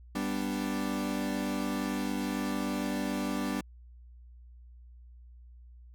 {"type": "chord", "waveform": "40% pulse", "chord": "G major", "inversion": "none", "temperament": "equal", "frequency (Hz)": [196, 246.9, 293.7], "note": ["G3", "B3", "D4"], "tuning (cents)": [0, 0, 0], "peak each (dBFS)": -34, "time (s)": [0.15, 3.61], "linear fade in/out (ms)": 5, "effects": ["added 60 Hz sine -49 dBFS peak until 5.94 s"]}